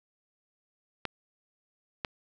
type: clicks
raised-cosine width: 0.3 ms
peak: -15 dBFS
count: 2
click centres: 1.053 / 2.048 s
effects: none